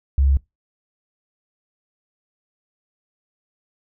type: tone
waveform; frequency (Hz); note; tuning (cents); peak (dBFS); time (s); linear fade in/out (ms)
sine; 68.4; C#2; -23; -13; 0.18-0.37; 0
effects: noise-tail reverb RT60 0.2 s tail -23 dB re dry